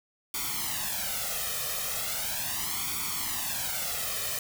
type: noise with flanger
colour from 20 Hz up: white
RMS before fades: -32 dBFS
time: 0.34-4.39 s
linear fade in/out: 2 ms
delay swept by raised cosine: 0.88 to 1.64 ms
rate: 0.38 Hz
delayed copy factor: +0.8
effects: none